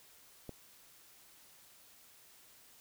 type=click; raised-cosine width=2 ms; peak=-30 dBFS; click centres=0.493 s; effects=white hiss -61 dBFS RMS until 2.8 s